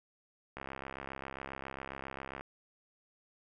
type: click train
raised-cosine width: 0.5 ms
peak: -26 dBFS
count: 125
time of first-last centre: 0.57-2.41 s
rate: 67.4 Hz
effects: none